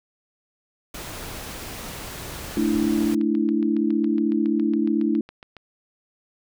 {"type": "noise", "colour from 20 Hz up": "pink", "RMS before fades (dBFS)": -35, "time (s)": [0.94, 3.15], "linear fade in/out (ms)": 5}
{"type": "click train", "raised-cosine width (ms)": 0.3, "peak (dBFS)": -26, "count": 23, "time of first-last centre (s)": [2.52, 5.567], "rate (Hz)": 7.22}
{"type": "chord", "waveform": "sine", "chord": "A suspended fourth", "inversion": "none", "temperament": "equal", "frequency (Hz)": [220, 293.7, 329.6], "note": ["A3", "D4", "E4"], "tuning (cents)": [0, 0, 0], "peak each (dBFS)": -23, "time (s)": [2.57, 5.21], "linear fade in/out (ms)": 2}
{"effects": []}